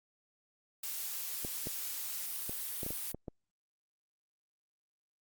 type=noise; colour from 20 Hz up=blue; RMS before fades=-39 dBFS; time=0.83-3.12 s; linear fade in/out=5 ms
type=clicks; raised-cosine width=2 ms; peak=-27 dBFS; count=8; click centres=1.449 / 1.671 / 2.495 / 2.832 / 2.864 / 2.906 / 3.146 / 3.282 s
effects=Opus 48 kbps